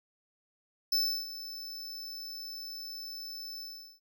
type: tone with ADSR envelope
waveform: square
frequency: 5274 Hz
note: E8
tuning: in tune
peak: -25 dBFS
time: 0.92-4 s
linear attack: 6 ms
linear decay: 330 ms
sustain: -15 dB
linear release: 390 ms
effects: none